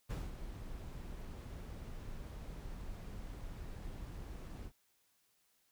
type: noise with ADSR envelope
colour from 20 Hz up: brown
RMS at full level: -37 dBFS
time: 0.09-4.72 s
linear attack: 17 ms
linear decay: 200 ms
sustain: -9 dB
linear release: 66 ms
effects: white hiss -75 dBFS RMS until 5.71 s